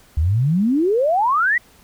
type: exponential sweep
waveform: sine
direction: up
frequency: 71.1 to 2010 Hz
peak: -14 dBFS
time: 0.17-1.58 s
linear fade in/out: 5 ms
effects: pink hiss -51 dBFS RMS until 1.83 s